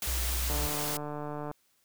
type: noise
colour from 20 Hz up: white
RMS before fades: -34 dBFS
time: 0.02-0.97 s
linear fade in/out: 2 ms
type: tone with vibrato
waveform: sine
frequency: 61.74 Hz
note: B1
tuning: in tune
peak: -30 dBFS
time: 0.07-0.67 s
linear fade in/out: 5 ms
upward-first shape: sine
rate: 5.6 Hz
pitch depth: 21 cents each way
type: click train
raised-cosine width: 1 ms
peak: -24 dBFS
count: 151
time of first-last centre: 0.5-1.514 s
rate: 148 Hz
effects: white hiss -70 dBFS RMS until 1.84 s